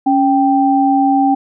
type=tone pair together; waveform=sine; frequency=277 / 784 Hz; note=C#4 / G5; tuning=-1 / 0 cents; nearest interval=octave + tritone; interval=1801 cents; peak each=-12 dBFS; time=0.06-1.35 s; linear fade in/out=10 ms; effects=none